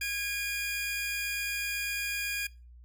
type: tone pair together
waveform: sawtooth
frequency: 1640 / 2426 Hz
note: G#6 / D#7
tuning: -22 / -44 cents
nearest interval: perfect fifth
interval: 678 cents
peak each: -33 / -29 dBFS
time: 0.01-2.47 s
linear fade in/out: 5 ms
effects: noise-tail reverb RT60 0.3 s tail -21 dB re dry + added 60 Hz sine -49 dBFS peak until 2.84 s